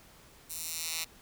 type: tone with high-pass filter sweep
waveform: 10% pulse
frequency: 162.8 Hz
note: E3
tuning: 21 cents flat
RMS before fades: -37 dBFS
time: 0.49-1.05 s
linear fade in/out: 20 ms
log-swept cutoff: 9000 to 3200 Hz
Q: 0.77
effects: pink hiss -57 dBFS RMS until 1.21 s